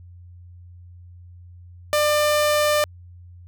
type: tone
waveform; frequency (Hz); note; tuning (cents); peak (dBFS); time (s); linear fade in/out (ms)
sawtooth; 597; D5; +28; -13; 1.93-2.84; 0
effects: added 88 Hz sine -41 dBFS peak until 3.47 s